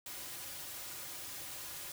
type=noise with comb filter; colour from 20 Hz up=white; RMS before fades=-45 dBFS; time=0.06-1.92 s; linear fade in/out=2 ms; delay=4.5 ms; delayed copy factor=-0.6; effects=none